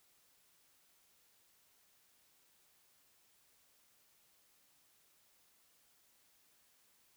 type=silence; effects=white hiss -71 dBFS RMS until 7.16 s